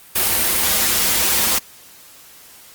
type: noise with comb filter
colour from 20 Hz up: white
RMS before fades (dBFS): -17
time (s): 0.15-1.59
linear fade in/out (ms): 10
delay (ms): 7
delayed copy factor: -0.7
effects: white hiss -44 dBFS RMS until 2.74 s + Opus 32 kbps